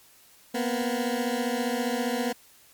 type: beating tone pair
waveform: 20% pulse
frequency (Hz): 236.4 / 251.4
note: A#3 / B3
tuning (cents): +24 / +31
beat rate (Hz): 15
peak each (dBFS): -23 / -24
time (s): 0.54-2.33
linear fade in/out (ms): 10
effects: white hiss -56 dBFS RMS until 2.73 s + MP3 96 kbps